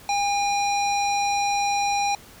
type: tone with low-pass filter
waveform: square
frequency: 810 Hz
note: G#5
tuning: 43 cents flat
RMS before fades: -23 dBFS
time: 0.09-2.15 s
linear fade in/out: 2 ms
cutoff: 5400 Hz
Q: 2.1
effects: pink hiss -47 dBFS RMS until 2.4 s